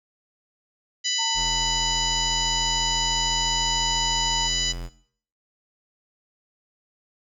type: harmonic tone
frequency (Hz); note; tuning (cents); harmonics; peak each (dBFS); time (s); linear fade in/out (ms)
992; B5; +7; 2 / 3 / 4 / 5 / 6 / 7; -33 / -28 / -31 / -29 / -33 / -28; 1.04-4.73; 20
type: tone with pitch glide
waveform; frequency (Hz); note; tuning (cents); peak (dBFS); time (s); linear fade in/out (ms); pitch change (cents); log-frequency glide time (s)
sine; 906 to 919.2; A#5 to A#5; -50 to -25; -28; 1.18-4.48; 20; +25; 1.52-3.68
type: tone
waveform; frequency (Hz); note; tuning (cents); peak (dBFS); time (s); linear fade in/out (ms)
square; 43; F1; -26; -31; 1.34-4.9; 50
effects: noise-tail reverb RT60 0.6 s tail -19 dB re dry